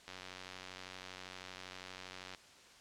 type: click train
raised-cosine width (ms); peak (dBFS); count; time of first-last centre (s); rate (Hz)
0.2; -29; 211; 0.08-2.348; 92.6
effects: white hiss -59 dBFS RMS until 2.8 s + low-pass 6000 Hz 12 dB/octave